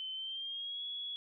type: tone with pitch glide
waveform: sine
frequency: 3067 to 3364 Hz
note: G7 to G#7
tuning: -38 to +22 cents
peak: -38 dBFS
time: 0-1.16 s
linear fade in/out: 0 ms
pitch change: +160 cents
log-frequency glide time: 0.13-0.84 s
effects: none